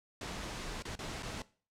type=noise with dropouts; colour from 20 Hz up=pink; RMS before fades=-41 dBFS; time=0.21-1.42 s; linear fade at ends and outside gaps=2 ms; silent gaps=0.824-0.852 / 0.954-0.99 / 1.225-1.23 s; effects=noise-tail reverb RT60 0.4 s tail -19 dB re dry + low-pass 7000 Hz 12 dB/octave